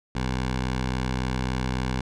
10% pulse tone with notch filter, 63.6 Hz, C2, 48 cents flat, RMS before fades -27 dBFS, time 0.15-2.01 s, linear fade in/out 5 ms, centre 340 Hz, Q 1.8, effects low-pass 6000 Hz 12 dB/octave

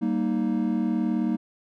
triangle chord, Eb major, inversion first, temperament just, 194.45 / 233.3 / 311.1 Hz, G3 / Bb3 / Eb4, -14 / +2 / 0 cents, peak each -26 / -23 / -26 dBFS, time 0.01-1.37 s, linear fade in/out 20 ms, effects none

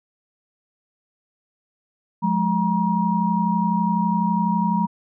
sine tone cluster, 178.8 / 210.8 / 951 Hz, F3 / G#3 / A#5, +41 / +26 / +34 cents, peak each -22 dBFS, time 2.22-4.87 s, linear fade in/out 20 ms, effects none

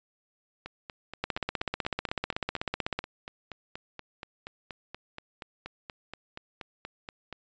two click trains, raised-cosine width 0.3 ms, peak -13 / -23 dBFS, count 29 / 29, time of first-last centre 1.24-2.99 / 0.66-7.327 s, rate 16 / 4.2 Hz, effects resampled to 16000 Hz

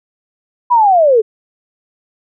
sine linear sweep, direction down, 1000 to 413.6 Hz, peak -6 dBFS, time 0.7-1.22 s, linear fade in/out 20 ms, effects none

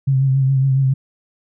sine tone with vibrato, 134.2 Hz, C3, 44 cents sharp, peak -12 dBFS, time 0.07-0.94 s, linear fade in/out 10 ms, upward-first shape triangle, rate 7.2 Hz, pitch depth 45 cents each way, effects none

